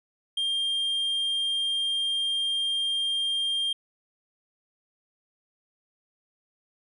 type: tone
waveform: triangle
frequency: 3200 Hz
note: G7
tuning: 35 cents sharp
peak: -23 dBFS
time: 0.37-3.73 s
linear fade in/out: 5 ms
effects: resampled to 24000 Hz